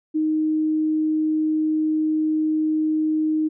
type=tone; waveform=sine; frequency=311.1 Hz; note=D#4; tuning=in tune; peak=-18 dBFS; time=0.14-3.49 s; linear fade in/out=20 ms; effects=none